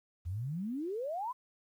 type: exponential sweep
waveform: sine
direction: up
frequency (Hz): 80.4 to 1056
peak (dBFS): -34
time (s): 0.25-1.33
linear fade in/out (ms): 20
effects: 11-bit